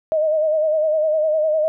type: tone with vibrato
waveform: sine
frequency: 622.3 Hz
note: D#5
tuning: in tune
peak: -15 dBFS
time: 0.12-1.68 s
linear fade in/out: 0 ms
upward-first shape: sine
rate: 9.9 Hz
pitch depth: 54 cents each way
effects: none